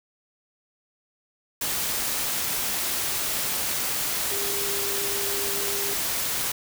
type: tone in noise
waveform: sine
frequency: 401.2 Hz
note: G4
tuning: 40 cents sharp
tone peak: -33 dBFS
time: 4.31-5.94 s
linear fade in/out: 5 ms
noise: white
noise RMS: -27 dBFS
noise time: 1.61-6.52 s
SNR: -9 dB
effects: none